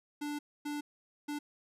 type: tone bursts at uneven times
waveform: square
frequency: 293.7 Hz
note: D4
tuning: in tune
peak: -36 dBFS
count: 3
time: 0.21-0.39 / 0.65-0.81 / 1.28-1.39 s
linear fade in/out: 10 ms
effects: resampled to 32000 Hz